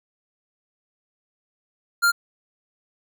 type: tone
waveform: square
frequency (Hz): 1396.9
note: F6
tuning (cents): 0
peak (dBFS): -16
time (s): 2.02-2.12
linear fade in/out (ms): 20
effects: none